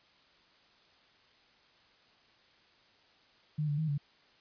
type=tone with pitch steps; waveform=sine; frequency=151.5 / 145.9 / 157.5 / 143.9 Hz; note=D#3 / D3 / D#3 / D3; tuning=-46 / -11 / +21 / -35 cents; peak=-29 dBFS; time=3.58-3.98 s; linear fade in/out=10 ms; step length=100 ms; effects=white hiss -64 dBFS RMS until 4.4 s + resampled to 11025 Hz